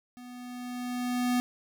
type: tone with level ramp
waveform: square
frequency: 246.9 Hz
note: B3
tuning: in tune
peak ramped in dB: -45 to -24 dBFS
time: 0.17-1.4 s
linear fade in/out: 0 ms
effects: none